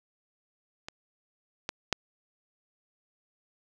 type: clicks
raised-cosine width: 0.2 ms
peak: -21 / -14 / -7 dBFS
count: 3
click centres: 0.885 / 1.691 / 1.927 s
effects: none